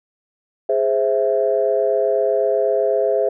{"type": "chord", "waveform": "sine", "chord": "Ab augmented", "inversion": "none", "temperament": "equal", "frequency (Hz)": [415.3, 523.3, 659.3], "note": ["Ab4", "C5", "E5"], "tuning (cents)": [0, 0, 0], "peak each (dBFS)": -19, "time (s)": [0.69, 3.29], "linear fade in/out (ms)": 5, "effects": ["tanh soft clip ceiling -5 dBFS"]}